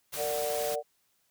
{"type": "noise", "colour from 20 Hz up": "white", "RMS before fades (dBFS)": -37, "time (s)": [0.12, 0.76], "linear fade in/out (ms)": 20}
{"type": "chord", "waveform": "sine", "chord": "Bb augmented", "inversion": "none", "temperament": "equal with one note detuned", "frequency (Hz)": [458.7, 587.3, 740], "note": ["Bb4", "D5", "F#5"], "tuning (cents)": [-28, 0, 0], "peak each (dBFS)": [-34, -32, -36], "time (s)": [0.16, 0.83], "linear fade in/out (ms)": 50}
{"effects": ["white hiss -72 dBFS RMS until 1.3 s"]}